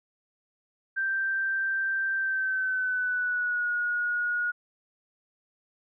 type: tone with pitch glide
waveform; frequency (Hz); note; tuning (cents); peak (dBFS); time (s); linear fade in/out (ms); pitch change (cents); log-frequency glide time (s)
sine; 1568 to 1446.2; G6 to F#6; 0 to -40; -25; 0.96-4.52; 20; -140; 2.16-3.7
effects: none